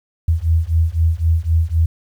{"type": "beating tone pair", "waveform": "sine", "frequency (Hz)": [80, 83.9], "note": ["D#2", "E2"], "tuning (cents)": [49, 31], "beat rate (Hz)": 3.9, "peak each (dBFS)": -16, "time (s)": [0.28, 1.86], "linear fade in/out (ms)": 5, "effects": ["8-bit"]}